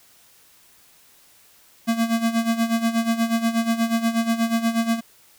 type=tone with tremolo; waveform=square; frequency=228.8 Hz; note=A#3; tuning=32 cents flat; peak=-17 dBFS; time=1.87-5.01 s; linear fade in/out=20 ms; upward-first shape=sine; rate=8.3 Hz; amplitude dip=75%; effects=white hiss -54 dBFS RMS until 5.38 s